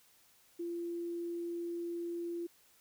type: tone with quantisation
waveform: sine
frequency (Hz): 342.5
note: F4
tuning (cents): -34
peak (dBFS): -36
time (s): 0.59-2.47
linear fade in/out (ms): 10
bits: 11
effects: white hiss -66 dBFS RMS until 2.8 s